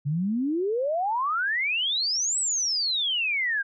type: exponential two-way sweep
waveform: sine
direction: up then down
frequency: 137 to 8100 to 1569 Hz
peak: -23 dBFS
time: 0.05-3.63 s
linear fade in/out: 20 ms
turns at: 2.39 s
effects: none